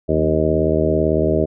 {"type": "harmonic tone with a mistuned harmonic", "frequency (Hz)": 78, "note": "D#2", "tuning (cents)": 5, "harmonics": [1, 2, 3, 4, 5, 6, 7, 8], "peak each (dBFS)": [-23, -23, -25, -22, -20, -24, -25, -21], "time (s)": [0.08, 1.46], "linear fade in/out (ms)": 20, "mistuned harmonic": 2, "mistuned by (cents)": 32, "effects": []}